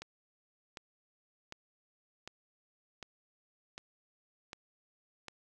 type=click train; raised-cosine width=0.2 ms; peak=-26 dBFS; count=8; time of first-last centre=0.02-5.283 s; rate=1.33 Hz; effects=none